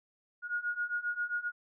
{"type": "beating tone pair", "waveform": "sine", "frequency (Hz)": [1435, 1442.5], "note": ["F6", "F#6"], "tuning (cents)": [47, -44], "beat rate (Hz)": 7.5, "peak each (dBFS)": [-36, -34], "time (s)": [0.42, 1.52], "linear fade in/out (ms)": 50, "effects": []}